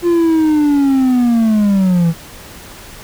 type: linear sweep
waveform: triangle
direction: down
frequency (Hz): 350.8 to 161.8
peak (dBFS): -7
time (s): 0.02-2.14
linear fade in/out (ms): 50
effects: pink hiss -35 dBFS RMS until 3.03 s